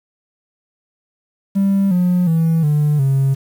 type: tone with pitch steps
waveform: triangle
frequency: 196.5 / 179.15 / 163.34 / 148.92 / 135.77 Hz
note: G3 / F3 / E3 / D3 / C#3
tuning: +4 / +44 / -16 / +24 / -36 cents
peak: -9 dBFS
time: 1.55-3.35 s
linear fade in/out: 20 ms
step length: 360 ms
effects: tanh soft clip ceiling -7 dBFS + 7-bit